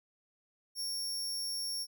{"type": "tone", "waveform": "sawtooth", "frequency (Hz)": 5500, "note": "F8", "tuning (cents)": -27, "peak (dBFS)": -32, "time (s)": [0.75, 1.87], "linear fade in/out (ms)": 50, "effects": []}